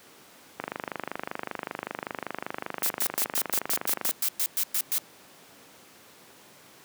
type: click train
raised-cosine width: 0.5 ms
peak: -15 dBFS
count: 89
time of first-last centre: 0.6-4.092 s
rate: 25.2 Hz
type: noise bursts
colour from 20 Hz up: blue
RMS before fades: -26 dBFS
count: 13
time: 2.83-4.982 s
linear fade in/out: 0 ms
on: 64 ms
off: 110 ms
effects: pink hiss -52 dBFS RMS until 6.84 s + high-pass 200 Hz 12 dB/octave

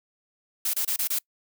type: noise bursts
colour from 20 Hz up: blue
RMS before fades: -26 dBFS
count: 5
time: 0.65-1.188 s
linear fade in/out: 5 ms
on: 86 ms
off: 27 ms
effects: noise-tail reverb RT60 0.1 s tail -25 dB re dry

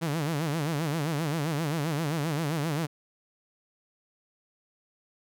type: tone with vibrato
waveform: sawtooth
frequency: 154.1 Hz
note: D#3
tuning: 16 cents flat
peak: -23 dBFS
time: 0.01-2.87 s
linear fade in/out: 20 ms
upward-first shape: sine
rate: 7.6 Hz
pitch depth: 160 cents each way
effects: none

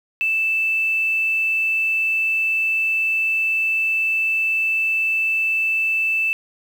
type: tone with quantisation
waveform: sine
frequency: 2642 Hz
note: E7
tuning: 3 cents sharp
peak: -17 dBFS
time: 0.21-6.33 s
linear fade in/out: 0 ms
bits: 7
effects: none

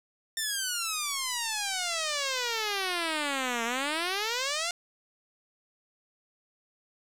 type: exponential two-way sweep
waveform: 5% pulse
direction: down then up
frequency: 1816 to 226.9 to 714 Hz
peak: -17 dBFS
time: 0.37-4.71 s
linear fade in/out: 2 ms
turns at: 3.64 s
effects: low-pass 10000 Hz 12 dB/octave + 8-bit

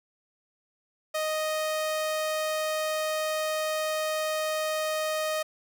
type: tone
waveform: sawtooth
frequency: 622.3 Hz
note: D#5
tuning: in tune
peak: -23 dBFS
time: 1.14-5.43 s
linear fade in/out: 10 ms
effects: none

